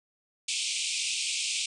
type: band-pass noise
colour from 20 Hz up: pink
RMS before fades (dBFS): -31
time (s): 0.48-1.66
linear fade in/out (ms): 5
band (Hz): 2300 to 9200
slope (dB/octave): 96
effects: none